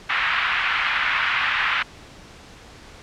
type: band-pass noise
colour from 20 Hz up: pink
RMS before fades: -22 dBFS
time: 0.09-1.83 s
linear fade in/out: 10 ms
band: 1200 to 2800 Hz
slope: 24 dB/octave
effects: pink hiss -44 dBFS RMS until 3.02 s + low-pass 6000 Hz 12 dB/octave